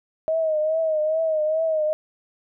sine tone with vibrato, 630 Hz, D#5, 21 cents sharp, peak -19 dBFS, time 0.28-1.93 s, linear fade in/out 0 ms, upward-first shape triangle, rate 2.4 Hz, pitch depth 67 cents each way, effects none

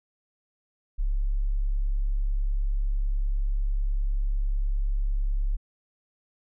sine tone, 34.65 Hz, C#1, in tune, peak -22 dBFS, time 0.98-5.57 s, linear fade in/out 20 ms, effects none

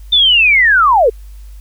sine linear sweep, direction down, 3600 to 409.6 Hz, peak -6 dBFS, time 0.12-1.1 s, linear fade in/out 10 ms, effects added 50 Hz sine -30 dBFS peak until 1.6 s + white hiss -51 dBFS RMS until 1.6 s

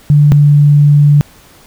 sine tone pair in turn, 146.83 / 145.9 Hz, D3 / D3, 0 / -11 cents, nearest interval unison, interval 11 cents, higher first, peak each -3 dBFS, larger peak neither, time 0.1-0.32 / 0.32-1.21 s, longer second, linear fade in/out 0 ms, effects pink hiss -42 dBFS RMS until 1.66 s

